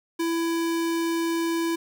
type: tone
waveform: square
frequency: 332.8 Hz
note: E4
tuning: 17 cents sharp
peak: -24 dBFS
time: 0.19-1.76 s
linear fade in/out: 10 ms
effects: 9-bit